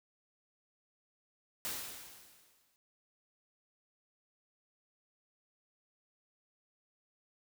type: noise with exponential decay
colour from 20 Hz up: white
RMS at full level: -37 dBFS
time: 1.65-2.76 s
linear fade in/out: 0 ms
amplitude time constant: 240 ms
effects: none